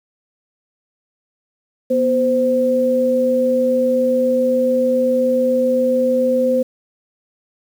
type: tone pair together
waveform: sine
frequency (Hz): 244.4 / 517.2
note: B3 / C5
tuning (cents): -18 / -20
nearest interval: octave + minor second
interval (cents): 1298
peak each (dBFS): -19 / -14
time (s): 1.9-6.63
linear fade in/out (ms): 10
effects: 7-bit